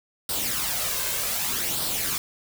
white noise with flanger, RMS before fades -27 dBFS, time 0.29-2.18 s, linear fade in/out 2 ms, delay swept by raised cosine 0.22 to 1.92 ms, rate 0.65 Hz, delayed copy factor +0.55, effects none

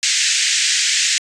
white band-pass noise, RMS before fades -17 dBFS, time 0.03-1.18 s, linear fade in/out 0 ms, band 1700 to 7800 Hz, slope 48 dB/octave, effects resampled to 22050 Hz

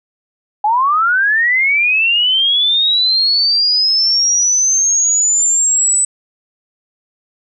sine linear sweep, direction up, 817 to 8020 Hz, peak -10 dBFS, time 0.64-6.05 s, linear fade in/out 5 ms, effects none

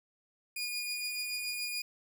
sawtooth tone pair together, 2443 / 4879 Hz, D#7 / D#8, -32 / -35 cents, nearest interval octave, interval 1197 cents, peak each -33 / -36 dBFS, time 0.56-1.82 s, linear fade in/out 5 ms, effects none

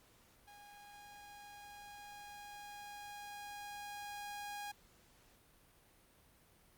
sawtooth tone with level ramp, 820 Hz, G#5, 22 cents flat, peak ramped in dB -52 to -39 dBFS, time 0.47-4.72 s, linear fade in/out 10 ms, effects pink hiss -67 dBFS RMS until 6.77 s + Opus 48 kbps

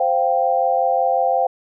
sine chord, C suspended fourth, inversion none, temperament equal, 523.3 / 698.5 / 784 Hz, C5 / F5 / G5, 0 / 0 / 0 cents, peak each -20 / -19 / -19 dBFS, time 0-1.47 s, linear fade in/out 5 ms, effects none

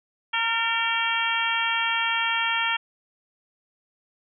harmonic tone with a mistuned harmonic, 460 Hz, A#4, 23 cents flat, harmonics 2 / 3 / 4 / 5 / 6 / 7, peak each -29 / -29 / -29 / -29 / -29 / -29 dBFS, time 0.33-2.77 s, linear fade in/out 10 ms, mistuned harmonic 4, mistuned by -33 cents, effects none

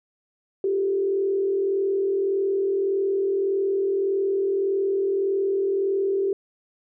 sine tone with frequency modulation, 390.8 Hz, G4, 5 cents flat, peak -20 dBFS, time 0.64-6.33 s, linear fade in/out 2 ms, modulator 41.7 Hz, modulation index 0.57, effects none

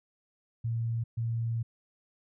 sine tone bursts at uneven times, 115.3 Hz, A#2, 19 cents flat, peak -28 dBFS, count 2, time 0.64-1.04 / 1.17-1.63 s, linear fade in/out 10 ms, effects none

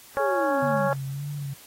harmonic tone, 277.2 Hz, C#4, in tune, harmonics 2 / 3 / 4 / 5 / 6, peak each -24 / -28 / -30 / -32 / -34 dBFS, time 0.17-0.93 s, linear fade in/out 0 ms
sine exponential sweep, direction down, 435.6 to 185 Hz, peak -28 dBFS, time 0.19-0.89 s, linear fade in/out 10 ms
sine tone with vibrato, 140.4 Hz, C#3, 22 cents sharp, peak -29 dBFS, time 0.62-1.54 s, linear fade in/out 10 ms, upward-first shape sine, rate 1.8 Hz, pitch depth 63 cents each way
effects white hiss -49 dBFS RMS until 1.66 s + AAC 48 kbps

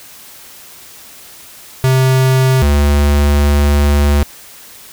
square tone pair in turn, 130.81 / 72.32 Hz, C3 / D2, 0 / -26 cents, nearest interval minor seventh, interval 1026 cents, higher first, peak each -9 dBFS, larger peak neither, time 1.84-2.62 / 2.62-4.23 s, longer second, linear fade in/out 0 ms, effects white hiss -37 dBFS RMS until 4.92 s

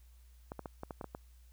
clicks, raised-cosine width 1 ms, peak -27 dBFS, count 8, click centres 0.519 / 0.593 / 0.658 / 0.834 / 0.908 / 1.012 / 1.043 / 1.149 s, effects added 60 Hz sine -56 dBFS peak until 1.52 s + white hiss -71 dBFS RMS until 1.52 s

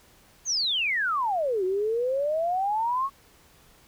sine exponential two-way sweep, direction down then up, 6645 to 363 to 1122 Hz, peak -23 dBFS, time 0.45-3.1 s, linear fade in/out 50 ms, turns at 1.64 s, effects pink hiss -57 dBFS RMS until 3.87 s

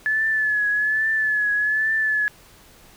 sine tone with vibrato, 1721 Hz, A6, 39 cents flat, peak -18 dBFS, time 0.06-2.28 s, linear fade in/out 0 ms, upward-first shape triangle, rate 1.2 Hz, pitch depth 56 cents each way, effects pink hiss -50 dBFS RMS until 2.96 s

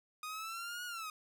sawtooth linear two-way sweep, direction up then down, 1235 to 1461 to 1235 Hz, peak -37 dBFS, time 0.23-1.1 s, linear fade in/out 2 ms, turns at 0.85 s, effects none

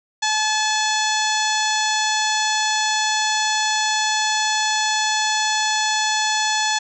harmonic tone with a mistuned harmonic, 861 Hz, A5, 38 cents flat, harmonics 1 / 2 / 3 / 4 / 5 / 6 / 7 / 8 / 9, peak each -22 / -24 / -30 / -26 / -27 / -32 / -28 / -29 / -35 dBFS, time 0.22-6.79 s, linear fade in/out 10 ms, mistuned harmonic 6, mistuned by +20 cents, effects none

